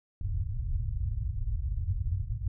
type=low-pass noise; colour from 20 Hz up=white; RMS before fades=-31 dBFS; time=0.21-2.48 s; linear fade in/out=2 ms; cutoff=110 Hz; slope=48 dB/octave; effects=none